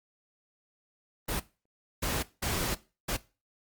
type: noise bursts at uneven times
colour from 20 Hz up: pink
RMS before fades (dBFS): -31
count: 4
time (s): 1.28-1.4 / 2.02-2.23 / 2.42-2.75 / 3.08-3.17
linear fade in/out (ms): 10
effects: noise-tail reverb RT60 0.3 s tail -18 dB re dry + Opus 32 kbps